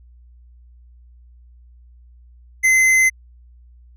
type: tone with hard clipping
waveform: sine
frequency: 2056 Hz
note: C7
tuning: 31 cents flat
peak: -13 dBFS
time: 2.63-3.1 s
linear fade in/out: 20 ms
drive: 12 dB
effects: added 60 Hz sine -44 dBFS peak until 3.96 s